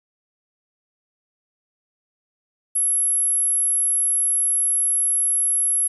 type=tone; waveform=sine; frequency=11175 Hz; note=F9; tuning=in tune; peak=-17 dBFS; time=2.75-5.88 s; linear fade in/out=10 ms; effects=9-bit